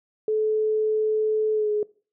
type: tone with pitch glide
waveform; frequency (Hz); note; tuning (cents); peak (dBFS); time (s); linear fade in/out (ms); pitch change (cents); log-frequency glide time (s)
sine; 432.3 to 420.7; A4 to G#4; -31 to +22; -20; 0.28-1.83; 2; -47; 1.53-1.71
effects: noise-tail reverb RT60 0.4 s tail -22 dB re dry